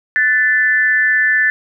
sine tone with amplitude modulation, 1760 Hz, A6, in tune, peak -7 dBFS, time 0.16-1.5 s, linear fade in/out 0 ms, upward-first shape sine, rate 264 Hz, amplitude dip 75%, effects none

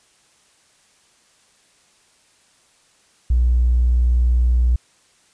triangle tone with tanh clipping, 60.6 Hz, B1, 32 cents flat, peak -12 dBFS, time 3.3-4.76 s, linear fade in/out 5 ms, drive 2 dB, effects white hiss -57 dBFS RMS until 5.33 s + resampled to 22050 Hz

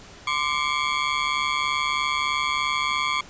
20% pulse ring-modulated tone, 1108.7 Hz, C#6, in tune, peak -14 dBFS, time 0.27-3.21 s, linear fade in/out 5 ms, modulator 71.6 Hz, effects pink hiss -45 dBFS RMS until 3.29 s + resampled to 16000 Hz

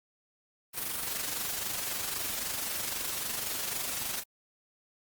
white noise with amplitude modulation, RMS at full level -32 dBFS, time 0.73-4.24 s, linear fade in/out 50 ms, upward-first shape sine, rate 23.8 Hz, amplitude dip 50%, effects Opus 32 kbps

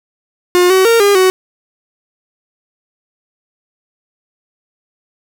45% pulse tone with pitch steps, 357.6 / 377.2 / 461.6 / 404.4 / 373.6 Hz, F4 / F#4 / A#4 / G#4 / F#4, +41 / +33 / -17 / -46 / +17 cents, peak -7 dBFS, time 0.55-1.3 s, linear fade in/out 0 ms, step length 150 ms, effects none

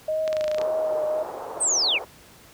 sine tone with vibrato, 621 Hz, D#5, 3 cents flat, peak -22 dBFS, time 0.08-1.23 s, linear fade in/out 5 ms, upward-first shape triangle, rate 1.8 Hz, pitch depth 29 cents each way
clicks, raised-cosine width 0.2 ms, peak -15 dBFS, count 10, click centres 0.278 / 0.329 / 0.368 / 0.41 / 0.442 / 0.48 / 0.515 / 0.546 / 0.584 / 0.615 s
pink band-pass noise, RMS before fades -35 dBFS, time 0.57-2.05 s, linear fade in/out 10 ms, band 430 to 990 Hz, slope 24 dB/octave
sine linear sweep, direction down, 8650 to 2093 Hz, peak -19 dBFS, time 1.6-1.99 s, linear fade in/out 20 ms
effects pink hiss -50 dBFS RMS until 2.53 s + high-pass 60 Hz 12 dB/octave

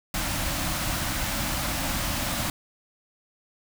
pink band-stop noise, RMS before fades -28 dBFS, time 0.14-2.5 s, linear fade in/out 2 ms, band 340 to 530 Hz, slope 96 dB/octave, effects none

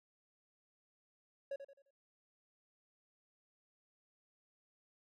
triangle tone with echo, 554.4 Hz, C#5, in tune, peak -36 dBFS, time 1.51-1.56 s, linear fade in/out 5 ms, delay 87 ms, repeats 4, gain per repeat -9 dB, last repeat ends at 1.908 s, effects none

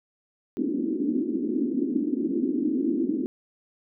pink band-pass noise, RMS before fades -26 dBFS, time 0.57-3.26 s, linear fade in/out 0 ms, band 240 to 340 Hz, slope 48 dB/octave, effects none

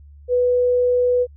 sine tone, 493.9 Hz, B4, in tune, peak -14 dBFS, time 0.28-1.27 s, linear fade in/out 50 ms, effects added 72 Hz sine -41 dBFS peak until 1.36 s

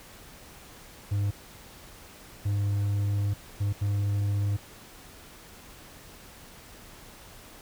triangle tone bursts at uneven times, 101.3 Hz, G#2, 43 cents flat, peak -22 dBFS, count 4, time 1.11-1.31 / 2.45-3.34 / 3.6-3.73 / 3.81-4.57 s, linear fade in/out 10 ms, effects pink hiss -49 dBFS RMS until 7.61 s

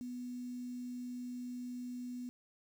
sine tone with quantisation, 246.9 Hz, B3, in tune, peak -40 dBFS, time 0.01-2.29 s, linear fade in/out 0 ms, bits 10, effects none

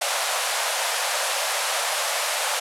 pink band-pass noise, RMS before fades -25 dBFS, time 0.01-2.6 s, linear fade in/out 10 ms, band 540 to 12000 Hz, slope 48 dB/octave, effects none

